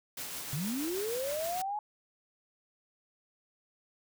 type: noise with tremolo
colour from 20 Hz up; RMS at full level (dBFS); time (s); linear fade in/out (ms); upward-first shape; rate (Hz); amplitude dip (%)
white; -39; 0.17-1.62; 5; triangle; 6.4; 30
type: linear sweep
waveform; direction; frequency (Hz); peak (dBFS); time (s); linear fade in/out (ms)
sine; up; 130.2 to 854; -32; 0.53-1.79; 2
effects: none